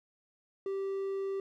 triangle tone with hard clipping, 390.1 Hz, G4, 8 cents flat, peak -33 dBFS, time 0.66-1.4 s, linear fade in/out 2 ms, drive 6 dB, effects none

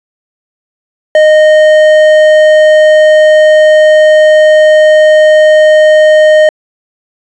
triangle tone with hard clipping, 617 Hz, D#5, 15 cents flat, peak -3 dBFS, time 1.15-6.49 s, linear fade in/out 2 ms, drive 12 dB, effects resampled to 22050 Hz

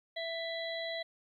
harmonic tone, 662 Hz, E5, 7 cents sharp, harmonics 1 / 3 / 5 / 6, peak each -38 / -41 / -46 / -42 dBFS, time 0.16-1.03 s, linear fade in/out 10 ms, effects 12-bit

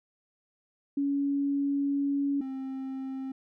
sine / triangle tone pair in turn, 281 / 265.6 Hz, C#4 / C4, +24 / +26 cents, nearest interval minor second, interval 98 cents, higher first, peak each -25 / -31 dBFS, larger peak first, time 0.97-2.41 / 2.41-3.32 s, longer first, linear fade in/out 5 ms, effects none

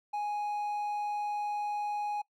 triangle tone, 830.6 Hz, G#5, in tune, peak -29 dBFS, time 0.13-2.22 s, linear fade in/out 10 ms, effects noise-tail reverb RT60 0.1 s tail -21 dB re dry

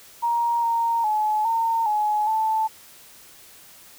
sine tone with pitch steps, 939 / 926 / 854 / 912 / 845 / 878 Hz, A#5 / A#5 / G#5 / A#5 / G#5 / A5, +12 / -12 / +48 / -38 / +30 / -4 cents, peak -19 dBFS, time 0.22-2.68 s, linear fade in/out 20 ms, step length 410 ms, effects white hiss -48 dBFS RMS until 3.98 s

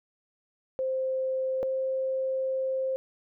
sine tone pair in turn, 523.3 / 526.6 Hz, C5 / C5, 0 / +11 cents, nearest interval unison, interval 11 cents, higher second, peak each -26 dBFS, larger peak neither, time 0.79-1.63 / 1.63-2.96 s, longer second, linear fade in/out 0 ms, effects none

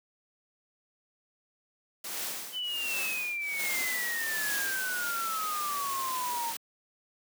white noise with tremolo, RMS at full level -34 dBFS, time 2.04-5.11 s, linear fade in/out 5 ms, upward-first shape triangle, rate 1.3 Hz, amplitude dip 95%
sine exponential sweep, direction down, 3049 to 910 Hz, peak -31 dBFS, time 2.52-6.54 s, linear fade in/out 50 ms
white noise, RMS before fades -37 dBFS, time 3.59-6.57 s, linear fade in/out 5 ms
effects high-pass 200 Hz 12 dB/octave

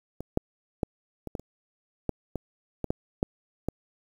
clicks, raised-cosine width 2 ms, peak -22 / -9 / -12 / -22 / -18 / -28 / -13 / -17 / -16 / -12 / -10 / -14 dBFS, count 12, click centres 0.206 / 0.374 / 0.832 / 1.273 / 1.352 / 1.396 / 2.093 / 2.357 / 2.843 / 2.905 / 3.229 / 3.686 s, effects 8-bit

